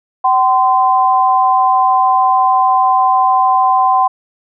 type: tone pair together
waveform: sine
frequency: 763 / 1030.6 Hz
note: G5 / C6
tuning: -47 / -27 cents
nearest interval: perfect fourth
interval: 520 cents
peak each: -11 dBFS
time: 0.24-4.08 s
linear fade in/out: 10 ms
effects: none